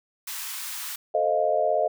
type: high-pass noise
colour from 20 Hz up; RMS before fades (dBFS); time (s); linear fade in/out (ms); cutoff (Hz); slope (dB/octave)
white; -34; 0.27-0.96; 5; 890; 48
type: chord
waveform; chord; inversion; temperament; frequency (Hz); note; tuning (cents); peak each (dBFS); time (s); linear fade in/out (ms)
sine; F dominant seventh; first; equal; 440 / 523.3 / 622.3 / 698.5; A4 / C5 / Eb5 / F5; 0 / 0 / 0 / 0; -29 / -29 / -23 / -25; 1.14-1.88; 10
effects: none